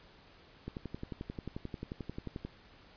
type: click train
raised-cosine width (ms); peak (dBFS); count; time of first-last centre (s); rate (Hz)
3; -26; 21; 0.68-2.45; 11.3
effects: pink hiss -59 dBFS RMS until 2.96 s + resampled to 11025 Hz